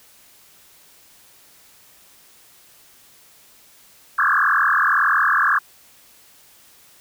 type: tone with frequency modulation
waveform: sine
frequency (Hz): 1393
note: F6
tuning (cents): -5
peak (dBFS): -14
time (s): 4.18-5.59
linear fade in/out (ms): 10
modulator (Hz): 41.8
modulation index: 7.4
effects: white hiss -51 dBFS RMS until 7 s